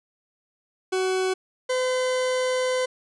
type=tone pair in turn; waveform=40% pulse; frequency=374.7 / 509.7 Hz; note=F#4 / C5; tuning=+22 / -45 cents; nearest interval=perfect fourth; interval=533 cents; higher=second; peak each=-21 dBFS; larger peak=neither; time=0.92-1.34 / 1.69-2.86 s; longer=second; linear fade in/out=10 ms; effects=resampled to 22050 Hz + 10-bit